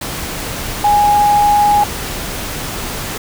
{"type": "tone in noise", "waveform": "sine", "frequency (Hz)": 827, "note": "G#5", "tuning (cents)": -8, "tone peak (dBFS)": -8, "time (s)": [0.84, 1.84], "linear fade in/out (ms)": 5, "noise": "pink", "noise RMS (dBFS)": -23, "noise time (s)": [0.01, 3.18], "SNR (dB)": 12, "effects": []}